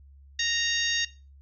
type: harmonic tone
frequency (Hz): 930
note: A#5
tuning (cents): -4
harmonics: 2 / 3 / 4 / 5 / 6 / 7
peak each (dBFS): -30 / -32 / -28 / -34 / -34 / -34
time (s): 0.39-1.05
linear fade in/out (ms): 5
effects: noise-tail reverb RT60 0.3 s tail -18 dB re dry + added 69 Hz sine -49 dBFS peak until 1.41 s

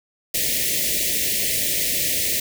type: band-stop noise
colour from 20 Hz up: white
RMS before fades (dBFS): -22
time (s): 0.34-2.4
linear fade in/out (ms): 5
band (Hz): 650 to 1800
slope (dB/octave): 96
effects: none

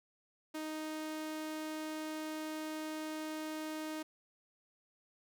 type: tone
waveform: sawtooth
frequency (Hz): 311.1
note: D#4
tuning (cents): 0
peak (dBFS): -35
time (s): 0.54-4.03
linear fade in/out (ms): 10
effects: none

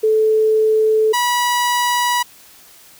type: tone pair in turn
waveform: sine / sawtooth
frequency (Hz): 435.9 / 973.2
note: A4 / B5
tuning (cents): -16 / -26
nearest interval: octave + major second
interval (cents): 1390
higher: second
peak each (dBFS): -11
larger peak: neither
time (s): 0.03-1.13 / 1.13-2.23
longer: neither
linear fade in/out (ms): 10
effects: white hiss -45 dBFS RMS until 2.99 s

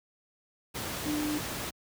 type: tone in noise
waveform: sine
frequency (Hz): 300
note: D4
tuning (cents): +37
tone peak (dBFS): -29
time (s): 1.05-1.39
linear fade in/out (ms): 20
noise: pink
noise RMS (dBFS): -35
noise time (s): 0.74-1.71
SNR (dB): +3
effects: high-pass 80 Hz 12 dB/octave

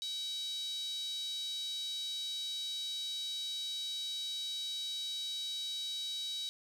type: tone with high-pass filter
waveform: 5% pulse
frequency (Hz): 765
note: G5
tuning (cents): -42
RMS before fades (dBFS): -39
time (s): 0.02-6.49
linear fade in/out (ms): 0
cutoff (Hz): 3900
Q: 10
effects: none

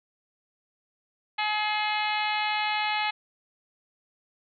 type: harmonic tone with a mistuned harmonic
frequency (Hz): 423.9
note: G#4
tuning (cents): +35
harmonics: 2 / 3 / 4 / 5 / 6 / 7 / 8 / 9 / 10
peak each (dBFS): -28 / -37 / -36 / -32 / -33 / -37 / -37 / -41 / -40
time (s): 1.38-3.11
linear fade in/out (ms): 10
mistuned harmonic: 9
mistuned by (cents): +41
effects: none

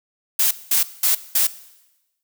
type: noise bursts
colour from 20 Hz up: blue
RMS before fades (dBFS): -17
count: 4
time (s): 0.39-1.47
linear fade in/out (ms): 5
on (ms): 120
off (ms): 200
effects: noise-tail reverb RT60 1.0 s tail -17 dB re dry

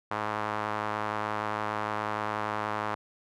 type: tone with band-pass filter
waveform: sawtooth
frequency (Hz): 106.5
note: G#2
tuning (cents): +44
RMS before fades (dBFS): -32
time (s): 0.11-2.95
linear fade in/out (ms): 5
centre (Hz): 1100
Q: 1.8
effects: none

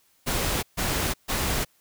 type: noise bursts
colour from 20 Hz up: pink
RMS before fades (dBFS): -26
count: 3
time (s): 0.26-1.65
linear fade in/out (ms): 20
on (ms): 370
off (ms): 140
effects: white hiss -64 dBFS RMS until 1.8 s

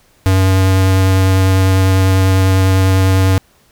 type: tone with vibrato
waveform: square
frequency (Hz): 94.8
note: F#2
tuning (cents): +43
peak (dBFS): -9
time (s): 0.26-3.38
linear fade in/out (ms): 0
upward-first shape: sine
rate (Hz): 10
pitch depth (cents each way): 10
effects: pink hiss -52 dBFS RMS until 3.71 s

